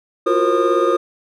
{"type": "tone cluster", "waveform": "triangle", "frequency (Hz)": [345.9, 363.4, 468.9, 534, 1226], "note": ["F4", "F#4", "A#4", "C5", "D#6"], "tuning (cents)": [-17, -31, 10, 35, -26], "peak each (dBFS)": -18, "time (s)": [0.26, 0.97], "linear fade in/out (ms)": 10, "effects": []}